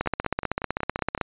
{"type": "two click trains", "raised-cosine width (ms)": 0.5, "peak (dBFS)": [-16, -9], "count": [7, 20], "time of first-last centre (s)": [[0.06, 1.177], [0.01, 1.213]], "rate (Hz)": [5.37, 15.8], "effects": ["resampled to 8000 Hz"]}